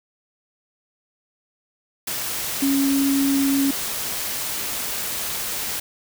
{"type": "tone in noise", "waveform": "sine", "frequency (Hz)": 275.4, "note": "C#4", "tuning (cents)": -11, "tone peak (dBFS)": -17, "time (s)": [2.62, 3.71], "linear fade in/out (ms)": 5, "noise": "white", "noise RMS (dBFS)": -27, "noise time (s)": [2.07, 5.8], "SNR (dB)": 7, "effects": []}